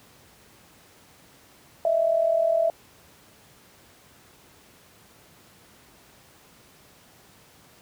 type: tone pair together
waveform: sine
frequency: 625.2 / 665 Hz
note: D#5 / E5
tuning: +8 / +15 cents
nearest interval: minor second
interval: 107 cents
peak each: -25 / -20 dBFS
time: 1.85-2.7 s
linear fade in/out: 2 ms
effects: pink hiss -54 dBFS RMS until 7.81 s + high-pass 80 Hz 12 dB/octave